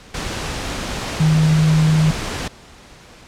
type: tone in noise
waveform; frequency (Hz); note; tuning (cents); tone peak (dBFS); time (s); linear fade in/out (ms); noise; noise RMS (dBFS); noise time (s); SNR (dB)
sine; 156.7; D#3; +13; -11; 1.2-2.11; 5; pink; -25; 0.14-2.48; +11
effects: pink hiss -43 dBFS RMS until 3.27 s + low-pass 7000 Hz 12 dB/octave